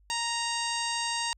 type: harmonic tone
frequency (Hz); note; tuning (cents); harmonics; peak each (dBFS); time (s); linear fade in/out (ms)
932.3; A#5; 0; 1 / 2 / 3 / 4 / 5 / 6 / 7 / 8 / 9; -33 / -37 / -36 / -38 / -36 / -42 / -40 / -43 / -39; 0.1-1.33; 0
effects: added 50 Hz sine -58 dBFS peak until 1.37 s